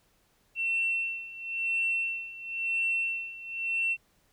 sine tone with tremolo, 2702 Hz, E7, 42 cents sharp, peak -24 dBFS, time 0.55-3.97 s, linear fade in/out 50 ms, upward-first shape sine, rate 0.97 Hz, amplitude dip 85%, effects tanh soft clip ceiling -20 dBFS + pink hiss -68 dBFS RMS until 4.32 s

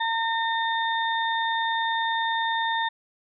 harmonic tone, 910 Hz, A#5, 42 cents flat, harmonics 1 / 2 / 4, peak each -25 / -28 / -31 dBFS, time 0-2.89 s, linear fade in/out 10 ms, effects none

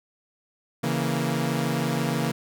sawtooth chord, A# diminished, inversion first, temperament equal, 138.59 / 164.81 / 233.1 Hz, C#3 / E3 / A#3, 0 / 0 / 0 cents, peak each -24 dBFS, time 0.83-2.32 s, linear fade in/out 10 ms, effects none

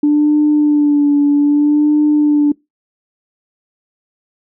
sine tone with vibrato, 293.7 Hz, D4, in tune, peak -7 dBFS, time 0.03-2.52 s, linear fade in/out 5 ms, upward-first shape sine, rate 0.63 Hz, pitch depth 34 cents each way, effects noise-tail reverb RT60 0.2 s tail -24 dB re dry + tanh soft clip ceiling -4 dBFS

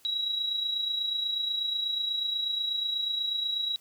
sine tone with amplitude modulation, 3876 Hz, B7, 33 cents flat, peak -25 dBFS, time 0.05-3.76 s, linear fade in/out 0 ms, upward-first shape sine, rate 28.2 Hz, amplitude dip 50%, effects white hiss -60 dBFS RMS until 3.8 s

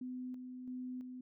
sine tone with tremolo, 252.8 Hz, B3, 41 cents sharp, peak -40 dBFS, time 0.01-1.21 s, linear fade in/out 5 ms, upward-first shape square, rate 1.5 Hz, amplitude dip 40%, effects none

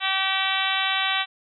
harmonic tone, 384.2 Hz, G4, 35 cents flat, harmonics 2 / 3 / 4 / 5 / 6 / 7 / 8 / 9 / 10, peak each -30 / -30 / -30 / -30 / -30 / -30 / -30 / -30 / -30 dBFS, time 0-1.26 s, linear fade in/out 50 ms, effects none

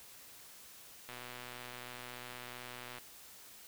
click train, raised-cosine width 0.3 ms, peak -30 dBFS, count 234, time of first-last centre 1.09-2.984 s, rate 123 Hz, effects white hiss -55 dBFS RMS until 3.67 s

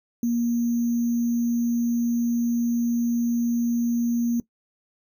sine tone with sample-and-hold, 236.4 Hz, A#3, 24 cents sharp, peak -20 dBFS, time 0.23-4.4 s, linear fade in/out 2 ms, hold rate 6300 Hz, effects noise-tail reverb RT60 0.1 s tail -19 dB re dry

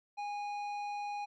sine tone with tanh clipping, 822 Hz, G#5, 18 cents flat, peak -38 dBFS, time 0.17-1.26 s, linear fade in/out 20 ms, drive 11 dB, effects none

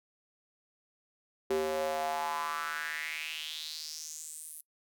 square tone with high-pass filter sweep, 77.78 Hz, D#2, in tune, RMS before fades -36 dBFS, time 1.5-4.61 s, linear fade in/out 5 ms, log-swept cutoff 380 to 11000 Hz, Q 4.6, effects noise-tail reverb RT60 0.1 s tail -23 dB re dry

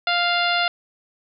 harmonic tone, 698.5 Hz, F5, in tune, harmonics 1 / 2 / 3 / 4 / 5 / 6 / 7, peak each -23 / -23 / -27 / -26 / -27 / -29 / -34 dBFS, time 0.07-0.68 s, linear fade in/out 2 ms, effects none

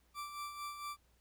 40% pulse tone with tremolo, 1170 Hz, D6, 7 cents flat, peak -39 dBFS, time 0.14-0.97 s, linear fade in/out 50 ms, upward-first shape sine, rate 4.4 Hz, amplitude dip 55%, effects added 60 Hz sine -70 dBFS peak until 1.2 s + pink hiss -74 dBFS RMS until 1.2 s

